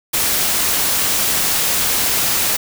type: noise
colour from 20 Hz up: white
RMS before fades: -17 dBFS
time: 0.13-2.57 s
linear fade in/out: 10 ms
effects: none